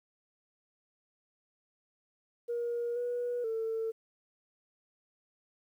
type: tone with pitch steps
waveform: sine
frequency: 474.4 / 485.6 / 448 Hz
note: A#4 / B4 / A4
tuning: +30 / -29 / +31 cents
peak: -30 dBFS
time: 2.48-3.92 s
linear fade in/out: 20 ms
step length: 480 ms
effects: tanh soft clip ceiling -27 dBFS + 11-bit